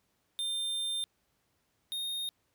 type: tone pair in turn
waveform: square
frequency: 3600 / 3695 Hz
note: A7 / A#7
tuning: +39 / -16 cents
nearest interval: unison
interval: 45 cents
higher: second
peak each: -32 / -34 dBFS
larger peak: first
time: 0.39-1.04 / 1.92-2.29 s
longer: first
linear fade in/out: 0 ms
effects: pink hiss -75 dBFS RMS until 2.54 s + high-pass 60 Hz 12 dB/octave